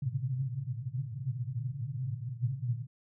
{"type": "band-pass noise", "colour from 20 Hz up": "white", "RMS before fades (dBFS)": -35, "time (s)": [0.02, 2.87], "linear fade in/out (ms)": 5, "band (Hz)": [110, 140], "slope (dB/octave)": 96, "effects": []}